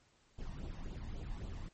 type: noise with flanger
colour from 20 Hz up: brown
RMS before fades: -43 dBFS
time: 0.38-1.69 s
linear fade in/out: 10 ms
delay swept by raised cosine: 0.25 to 1.12 ms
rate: 3.7 Hz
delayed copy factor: +0.6
effects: pink hiss -70 dBFS RMS until 1.73 s + MP3 32 kbps